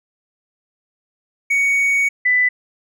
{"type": "tone pair in turn", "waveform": ["triangle", "sine"], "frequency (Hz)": [2236, 1993.1], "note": ["C#7", "B6"], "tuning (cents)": [14, 15], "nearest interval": "major second", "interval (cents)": 199, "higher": "first", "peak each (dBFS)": -12, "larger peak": "neither", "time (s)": [[1.5, 2.09], [2.25, 2.49]], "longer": "first", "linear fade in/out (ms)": 10, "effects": []}